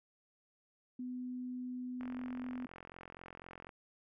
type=tone; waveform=sine; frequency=250.5 Hz; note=B3; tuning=25 cents sharp; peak=-39 dBFS; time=0.99-2.66 s; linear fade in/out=5 ms
type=click train; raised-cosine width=0.5 ms; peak=-34 dBFS; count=75; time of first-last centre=2.01-3.692 s; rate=44 Hz
effects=none